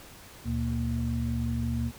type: tone cluster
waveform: sine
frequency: 73.6 / 119.3 / 232.5 Hz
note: D2 / A#2 / A#3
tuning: +4 / +41 / -4 cents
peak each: -31 dBFS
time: 0.44-1.92 s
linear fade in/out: 50 ms
effects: pink hiss -49 dBFS RMS until 1.98 s